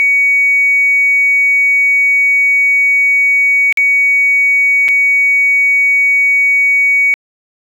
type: tone with dropouts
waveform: triangle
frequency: 2250 Hz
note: C#7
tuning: 25 cents sharp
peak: -4 dBFS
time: 0-7.14 s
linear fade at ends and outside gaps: 0 ms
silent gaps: 3.725-3.773 / 4.882-4.887 s
effects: tanh soft clip ceiling -5 dBFS